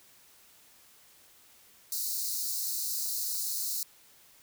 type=high-pass noise; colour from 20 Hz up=white; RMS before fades=-33 dBFS; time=1.92-3.83 s; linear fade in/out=2 ms; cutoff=4000 Hz; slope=96 dB/octave; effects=white hiss -59 dBFS RMS until 4.42 s